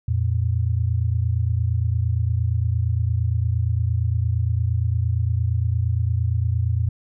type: tone pair together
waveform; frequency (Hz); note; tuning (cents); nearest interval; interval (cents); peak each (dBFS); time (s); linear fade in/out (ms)
sine; 86.12 / 114.8; F2 / A#2; -24 / -26; perfect fourth; 498; -21; 0.08-6.89; 5
effects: none